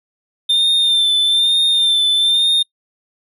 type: tone with vibrato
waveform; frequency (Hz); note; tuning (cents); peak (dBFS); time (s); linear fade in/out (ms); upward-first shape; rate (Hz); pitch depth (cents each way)
triangle; 3591; A7; +35; -10; 0.49-2.63; 10; sine; 1.1; 37
effects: noise-tail reverb RT60 0.1 s tail -22 dB re dry